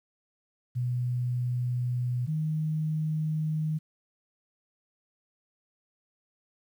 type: tone pair in turn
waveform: sine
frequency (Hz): 123.47 / 155.56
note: B2 / D#3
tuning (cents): 0 / 0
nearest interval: major third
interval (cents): 400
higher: second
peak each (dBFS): -26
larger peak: neither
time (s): 0.75-2.27 / 2.27-3.79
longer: neither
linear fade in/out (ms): 20
effects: 10-bit